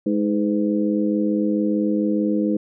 harmonic tone with a mistuned harmonic, 104.6 Hz, G#2, 13 cents sharp, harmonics 2 / 3 / 4 / 5, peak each -21 / -21 / -30 / -27 dBFS, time 0.06-2.57 s, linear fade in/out 5 ms, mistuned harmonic 5, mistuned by -60 cents, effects none

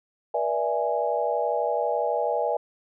sine chord, E dominant seventh, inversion second, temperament equal with one note detuned, 481.2 / 587.3 / 659.3 / 830.6 Hz, B4 / D5 / E5 / G#5, -45 / 0 / 0 / 0 cents, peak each -28 dBFS, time 0.34-2.57 s, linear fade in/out 5 ms, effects none

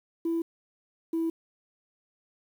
sine tone pair in turn, 332.3 / 328.5 Hz, E4 / E4, +14 / -6 cents, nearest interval unison, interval 20 cents, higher first, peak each -24 dBFS, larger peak neither, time 0.25-0.42 / 1.13-1.3 s, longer neither, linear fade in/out 5 ms, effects tanh soft clip ceiling -22 dBFS + 9-bit

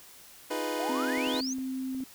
25% pulse chord, F half-diminished seventh, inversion third, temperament equal, 311.1 / 349.2 / 415.3 / 493.9 Hz, Eb4 / F4 / Ab4 / Cb5, 0 / 0 / 0 / 0 cents, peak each -31 / -35 / -35 / -30 dBFS, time 0.5-1.41 s, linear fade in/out 10 ms
sine exponential sweep, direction up, 640 to 6645 Hz, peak -33 dBFS, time 0.79-1.54 s, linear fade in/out 10 ms
sine tone, 261.6 Hz, C4, in tune, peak -31 dBFS, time 0.89-2.04 s, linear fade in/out 5 ms
clicks, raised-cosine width 2 ms, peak -37 dBFS, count 7, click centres 1.177 / 1.273 / 1.344 / 1.41 / 1.585 / 1.948 / 2.005 s
effects white hiss -52 dBFS RMS until 2.14 s

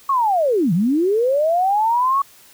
sine linear two-way sweep, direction down then up, 1129 to 154.7 to 1129 Hz, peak -14 dBFS, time 0.09-2.22 s, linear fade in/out 5 ms, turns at 0.73 s, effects white hiss -48 dBFS RMS until 2.53 s

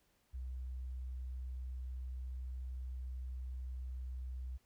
sine tone, 63.4 Hz, B1, 46 cents sharp, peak -40 dBFS, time 0.33-4.58 s, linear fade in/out 20 ms, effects pink hiss -75 dBFS RMS until 4.65 s

